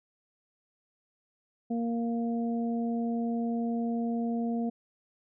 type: harmonic tone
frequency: 232.8 Hz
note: A#3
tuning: 2 cents flat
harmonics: 1 / 2 / 3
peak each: -28 / -38 / -39 dBFS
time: 1.7-4.7 s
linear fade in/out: 10 ms
effects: none